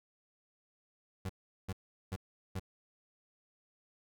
30% pulse tone bursts, 94.1 Hz, F#2, 30 cents sharp, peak -33 dBFS, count 4, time 1.25-2.596 s, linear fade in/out 5 ms, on 44 ms, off 390 ms, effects none

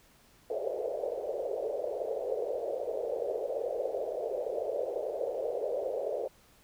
white band-pass noise, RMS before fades -34 dBFS, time 0.5-6.28 s, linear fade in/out 5 ms, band 430 to 600 Hz, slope 48 dB/octave, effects pink hiss -62 dBFS RMS until 6.63 s

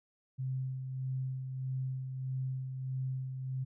sine tone with tremolo, 130.81 Hz, C3, in tune, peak -32 dBFS, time 0.38-3.65 s, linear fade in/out 20 ms, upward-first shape sine, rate 1.6 Hz, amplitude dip 45%, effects none

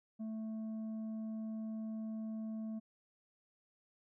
sine tone with tanh clipping, 220 Hz, A3, in tune, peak -40 dBFS, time 0.19-2.8 s, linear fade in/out 20 ms, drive 5 dB, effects none

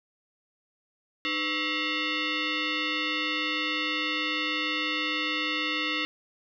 sine tone with frequency modulation, 304.4 Hz, D#4, 38 cents flat, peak -26 dBFS, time 1.25-6.05 s, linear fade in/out 0 ms, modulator 809 Hz, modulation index 4.3, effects none

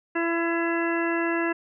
harmonic tone, 335.8 Hz, E4, 32 cents sharp, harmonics 1 / 2 / 3 / 4 / 5 / 6 / 8, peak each -25 / -32 / -33 / -35 / -30 / -35 / -36 dBFS, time 0.15-1.53 s, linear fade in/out 10 ms, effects none

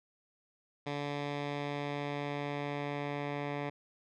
10% pulse tone with low-pass filter sweep, 144.3 Hz, D3, 30 cents flat, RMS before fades -37 dBFS, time 0.86-3.7 s, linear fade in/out 10 ms, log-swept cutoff 3700 to 2400 Hz, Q 1.2, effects none

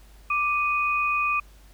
sine tone pair together, 1178.4 / 2489 Hz, D6 / D#7, +6 / 0 cents, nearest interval octave + minor second, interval 1294 cents, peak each -24 dBFS, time 0.3-1.4 s, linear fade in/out 5 ms, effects added 50 Hz sine -48 dBFS peak until 1.73 s + pink hiss -57 dBFS RMS until 1.73 s

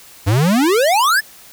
square exponential sweep, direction up, 92.5 to 1800 Hz, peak -12 dBFS, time 0.26-1.21 s, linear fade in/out 20 ms, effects white hiss -42 dBFS RMS until 1.52 s

